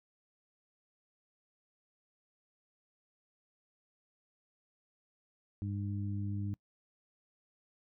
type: harmonic tone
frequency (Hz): 100.8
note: G2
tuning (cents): +49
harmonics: 1 / 2 / 3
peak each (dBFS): -35 / -41 / -45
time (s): 5.62-6.54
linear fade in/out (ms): 0
effects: noise-tail reverb RT60 0.1 s tail -25 dB re dry